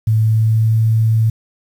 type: tone with pitch glide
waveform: sine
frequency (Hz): 110 to 111.6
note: A2 to A2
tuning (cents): 0 to +25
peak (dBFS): -10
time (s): 0.07-1.3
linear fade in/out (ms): 5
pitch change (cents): +25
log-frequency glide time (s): 0.18-0.8
effects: 7-bit